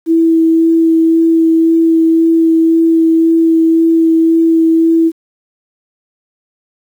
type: tone with vibrato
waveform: sine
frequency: 327.2 Hz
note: E4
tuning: 13 cents flat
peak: -6 dBFS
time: 0.06-5.12 s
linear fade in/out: 50 ms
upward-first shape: sine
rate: 1.9 Hz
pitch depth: 10 cents each way
effects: 7-bit